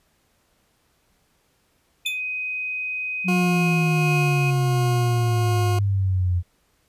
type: tone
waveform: sine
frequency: 2509 Hz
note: D#7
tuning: 14 cents sharp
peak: -25 dBFS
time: 2.05-4.51 s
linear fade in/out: 10 ms
type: tone with exponential decay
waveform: 40% pulse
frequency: 3520 Hz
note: A7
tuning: in tune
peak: -20 dBFS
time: 2.06-2.21 s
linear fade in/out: 2 ms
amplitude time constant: 32 ms
type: exponential sweep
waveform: sine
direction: down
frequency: 185 to 87.2 Hz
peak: -18 dBFS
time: 3.24-6.43 s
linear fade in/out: 50 ms
type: tone with tremolo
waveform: 20% pulse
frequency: 358.1 Hz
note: F4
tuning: 43 cents sharp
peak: -19 dBFS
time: 3.28-5.79 s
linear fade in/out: 5 ms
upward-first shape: sine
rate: 1.4 Hz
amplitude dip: 25%
effects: pink hiss -65 dBFS RMS until 6.88 s + resampled to 32000 Hz